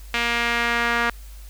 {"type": "tone with band-pass filter sweep", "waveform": "sawtooth", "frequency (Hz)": 235.9, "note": "A#3", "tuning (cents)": 21, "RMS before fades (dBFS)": -22, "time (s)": [0.14, 1.1], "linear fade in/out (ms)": 2, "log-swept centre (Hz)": [2400, 1600], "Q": 1.8, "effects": ["added 50 Hz sine -37 dBFS peak until 1.49 s", "white hiss -50 dBFS RMS until 1.49 s"]}